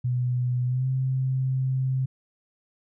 sine tone with pitch glide, 124.3 to 131.08 Hz, B2 to C3, +12 to +4 cents, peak -22 dBFS, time 0.04-2.06 s, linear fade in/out 10 ms, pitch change +92 cents, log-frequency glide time 0.66-0.87 s, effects none

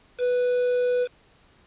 triangle tone with quantisation, 493.9 Hz, B4, in tune, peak -18 dBFS, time 0.18-1.08 s, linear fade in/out 50 ms, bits 6, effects pink hiss -58 dBFS RMS until 1.66 s + resampled to 8000 Hz

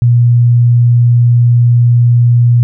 sine tone, 120 Hz, B2, 49 cents flat, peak -4 dBFS, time 0.02-2.63 s, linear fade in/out 0 ms, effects none

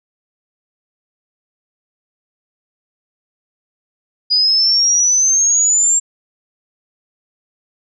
sine exponential sweep, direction up, 4900 to 7459 Hz, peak -10 dBFS, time 4.3-6 s, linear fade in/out 20 ms, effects none

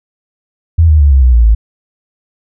sine tone with pitch steps, 82.41 / 76.89 / 71.74 / 66.94 / 62.46 / 58.27 / 54.37 Hz, E2 / D#2 / D2 / C2 / B1 / A#1 / A1, 0 / -20 / -40 / +40 / +20 / 0 / -20 cents, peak -3 dBFS, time 0.78-1.55 s, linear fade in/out 10 ms, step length 110 ms, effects none

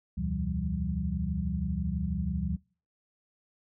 sine tone cluster, 71.6 / 83.9 / 123.7 / 166.6 / 192.7 Hz, D2 / E2 / B2 / E3 / G3, -43 / +31 / +3 / +19 / -29 cents, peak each -33 / -38 / -40 / -34 / -34 dBFS, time 0.17-2.57 s, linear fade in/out 10 ms, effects noise-tail reverb RT60 0.4 s tail -25 dB re dry

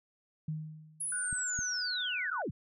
sine tone with exponential decay, 155.56 Hz, D#3, in tune, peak -31 dBFS, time 0.48-1.22 s, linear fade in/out 5 ms, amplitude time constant 160 ms
sine linear sweep, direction down, 10680 to 57.7 Hz, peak -33 dBFS, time 1-2.51 s, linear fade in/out 10 ms
sine tone, 1480 Hz, F#6, in tune, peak -36 dBFS, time 1.12-2.42 s, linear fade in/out 2 ms
clicks, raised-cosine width 5 ms, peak -29 dBFS, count 2, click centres 1.328 / 1.59 s
effects none

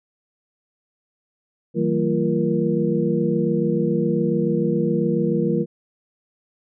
sine tone cluster, 160.3 / 187.4 / 226.2 / 343.6 / 471.7 Hz, E3 / F#3 / A3 / F4 / A#4, -48 / +22 / +48 / -28 / +20 cents, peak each -24 dBFS, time 1.74-5.66 s, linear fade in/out 50 ms, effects none

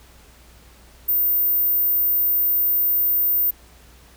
sine tone, 14530 Hz, A#9, 46 cents flat, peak -16 dBFS, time 1.08-3.51 s, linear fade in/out 10 ms, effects added 60 Hz sine -49 dBFS peak until 4.16 s + pink hiss -51 dBFS RMS until 4.16 s

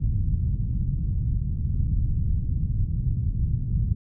white low-pass noise, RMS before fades -24 dBFS, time 0-3.95 s, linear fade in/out 10 ms, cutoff 130 Hz, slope 24 dB/octave, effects none

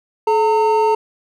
triangle tone pair together, 430.1 / 911.4 Hz, A4 / A#5, -39 / -39 cents, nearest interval octave + minor second, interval 1300 cents, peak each -13 dBFS, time 0.27-0.95 s, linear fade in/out 5 ms, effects none

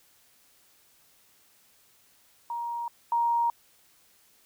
sine tone pair in turn, 942 / 938.6 Hz, A#5 / A#5, +18 / +12 cents, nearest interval unison, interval 6 cents, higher first, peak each -30 / -22 dBFS, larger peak second, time 2.5-2.88 / 3.12-3.5 s, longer neither, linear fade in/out 2 ms, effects white hiss -62 dBFS RMS until 4.45 s

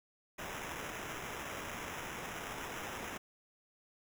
violet noise with sample-and-hold, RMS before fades -43 dBFS, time 0.38-3.18 s, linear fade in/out 10 ms, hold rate 4410 Hz, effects none

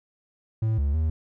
triangle tone with pitch steps, 110.6 / 70.9 / 79.1 Hz, A2 / C#2 / D#2, +9 / +40 / +29 cents, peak -19 dBFS, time 0.62-1.1 s, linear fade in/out 5 ms, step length 160 ms, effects none

